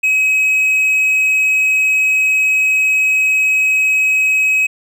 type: tone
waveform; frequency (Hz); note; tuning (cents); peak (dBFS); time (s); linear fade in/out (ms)
triangle; 2547; D#7; +40; -9; 0.03-4.67; 10
effects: none